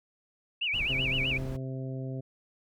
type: tone with vibrato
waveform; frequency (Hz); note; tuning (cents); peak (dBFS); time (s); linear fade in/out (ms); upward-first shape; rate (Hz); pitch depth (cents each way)
sine; 2583; E7; -36; -27; 0.61-1.38; 10; sine; 7.8; 240
type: noise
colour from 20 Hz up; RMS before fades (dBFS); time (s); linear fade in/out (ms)
brown; -38; 0.73-1.57; 10
type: harmonic tone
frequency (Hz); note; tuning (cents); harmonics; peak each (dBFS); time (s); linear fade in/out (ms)
131.6; C3; +10; 1 / 2 / 3 / 4 / 5; -34 / -40 / -44 / -46 / -48; 0.89-2.21; 10
effects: none